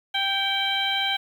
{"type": "harmonic tone with a mistuned harmonic", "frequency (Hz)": 786, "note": "G5", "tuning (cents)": 4, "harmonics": [1, 2, 3, 4, 5], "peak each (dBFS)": [-29, -30, -30, -25, -31], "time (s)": [0.14, 1.17], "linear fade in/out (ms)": 10, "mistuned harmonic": 3, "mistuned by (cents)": -36, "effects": ["8-bit"]}